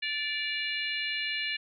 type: harmonic tone with a mistuned harmonic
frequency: 584 Hz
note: D5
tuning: 10 cents flat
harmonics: 3 / 4 / 5 / 6 / 7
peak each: -36 / -34 / -35 / -41 / -38 dBFS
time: 0.02-1.57 s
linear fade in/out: 10 ms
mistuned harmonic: 5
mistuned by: -35 cents
effects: none

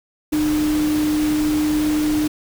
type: tone in noise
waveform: sine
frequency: 303.2 Hz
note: D#4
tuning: 45 cents flat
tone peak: -16 dBFS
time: 0.32-2.28 s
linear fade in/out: 10 ms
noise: pink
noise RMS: -29 dBFS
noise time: 0.32-2.28 s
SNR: +10 dB
effects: none

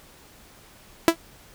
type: tone with exponential decay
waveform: sawtooth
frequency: 331.6 Hz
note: E4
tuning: 10 cents sharp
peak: -6 dBFS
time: 1.08-1.16 s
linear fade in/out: 0 ms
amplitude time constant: 17 ms
effects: pink hiss -51 dBFS RMS until 1.54 s

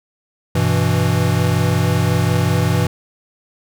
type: chord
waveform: square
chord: E minor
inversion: first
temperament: equal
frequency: 98 / 123.47 / 164.81 Hz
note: G2 / B2 / E3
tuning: 0 / 0 / 0 cents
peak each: -19 dBFS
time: 0.55-2.87 s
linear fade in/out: 5 ms
effects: none

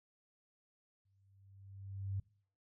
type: tone with exponential growth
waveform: sine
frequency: 97.7 Hz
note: G2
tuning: 5 cents flat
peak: -34 dBFS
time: 1.05-2.2 s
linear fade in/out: 5 ms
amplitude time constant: 250 ms
effects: noise-tail reverb RT60 0.5 s tail -22 dB re dry

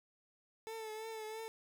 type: tone with vibrato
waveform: 30% pulse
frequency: 440 Hz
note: A4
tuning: in tune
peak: -40 dBFS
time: 0.67-1.48 s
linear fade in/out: 0 ms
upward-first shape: triangle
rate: 3 Hz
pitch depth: 44 cents each way
effects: none

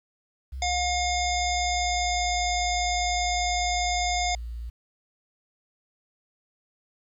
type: tone with pitch glide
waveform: sine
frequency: 65.5 to 58.02 Hz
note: C2 to A#1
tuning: +2 to -7 cents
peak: -32 dBFS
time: 0.52-4.7 s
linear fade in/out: 10 ms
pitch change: -209 cents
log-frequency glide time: 0.89-2.38 s
type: harmonic tone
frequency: 715 Hz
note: F5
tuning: 41 cents sharp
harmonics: 1 / 3 / 5 / 7 / 9 / 10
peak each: -26 / -31 / -33 / -34 / -36 / -36 dBFS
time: 0.62-4.35 s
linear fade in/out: 2 ms
effects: 10-bit

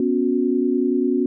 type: chord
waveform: sine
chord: B suspended second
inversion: none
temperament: equal with one note detuned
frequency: 246.9 / 277.2 / 364.3 Hz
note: B3 / C#4 / F#4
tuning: 0 / 0 / -27 cents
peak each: -21 dBFS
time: 0-1.26 s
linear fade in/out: 2 ms
effects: none

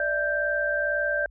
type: tone cluster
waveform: sine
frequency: 589 / 651 / 1571 Hz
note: D5 / E5 / G6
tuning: +5 / -22 / +3 cents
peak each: -27 / -33 / -25 dBFS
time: 0-1.26 s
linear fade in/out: 2 ms
effects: added 50 Hz sine -48 dBFS peak until 1.3 s

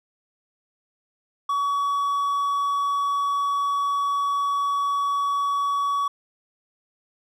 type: tone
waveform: triangle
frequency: 1131 Hz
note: C#6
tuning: 34 cents sharp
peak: -19 dBFS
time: 1.49-6.08 s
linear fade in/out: 5 ms
effects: none

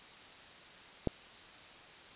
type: click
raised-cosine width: 2 ms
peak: -16 dBFS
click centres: 1.073 s
effects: white hiss -53 dBFS RMS until 2.15 s + resampled to 8000 Hz

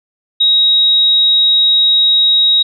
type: tone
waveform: sine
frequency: 3800 Hz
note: A#7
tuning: 33 cents sharp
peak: -7 dBFS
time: 0.4-2.63 s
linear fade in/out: 10 ms
effects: none

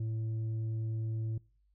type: tone with tanh clipping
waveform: triangle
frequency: 111.3 Hz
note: A2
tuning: 20 cents sharp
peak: -33 dBFS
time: 0-1.38 s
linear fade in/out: 5 ms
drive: 9 dB
effects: noise-tail reverb RT60 0.4 s tail -24 dB re dry + added 50 Hz sine -67 dBFS peak until 1.74 s

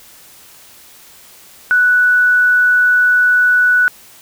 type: tone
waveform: sine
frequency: 1480 Hz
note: F#6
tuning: in tune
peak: -8 dBFS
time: 1.71-3.88 s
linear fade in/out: 0 ms
effects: white hiss -42 dBFS RMS until 4.21 s

